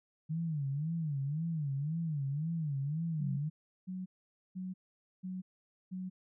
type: tone with vibrato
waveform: sine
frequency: 151.2 Hz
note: D#3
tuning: 49 cents flat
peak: -32 dBFS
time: 0.29-3.5 s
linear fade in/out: 20 ms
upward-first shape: sine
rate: 1.9 Hz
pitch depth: 180 cents each way
type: tone bursts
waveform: sine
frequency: 185 Hz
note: F#3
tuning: in tune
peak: -37 dBFS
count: 5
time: 3.19-6.1 s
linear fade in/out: 20 ms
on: 190 ms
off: 490 ms
effects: none